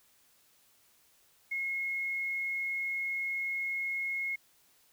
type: tone with quantisation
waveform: sine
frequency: 2164 Hz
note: C#7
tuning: 42 cents flat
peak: -31 dBFS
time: 1.51-4.36 s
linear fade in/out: 10 ms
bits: 10
effects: white hiss -66 dBFS RMS until 4.92 s